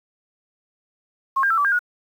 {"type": "tone with pitch steps", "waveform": "sine", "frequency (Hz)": [1078, 1601, 1332, 1154, 1605, 1451], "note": ["C#6", "G6", "E6", "D6", "G6", "F#6"], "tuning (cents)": [-49, 36, 18, -31, 40, -34], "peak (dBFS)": -16, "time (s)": [1.36, 1.792], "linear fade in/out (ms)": 10, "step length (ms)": 72, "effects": ["8-bit"]}